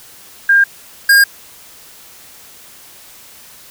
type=tone pair in turn; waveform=sine / square; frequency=1605 / 1617.1 Hz; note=G6 / G#6; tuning=+40 / -47 cents; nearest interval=unison; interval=13 cents; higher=second; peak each=-6 dBFS; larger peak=neither; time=0.49-0.64 / 1.09-1.24 s; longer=neither; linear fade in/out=5 ms; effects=white hiss -40 dBFS RMS until 3.7 s